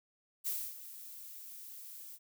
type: noise with ADSR envelope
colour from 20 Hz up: violet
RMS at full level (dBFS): -35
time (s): 0.44-2.19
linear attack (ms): 30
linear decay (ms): 270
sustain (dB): -14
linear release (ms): 48
effects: none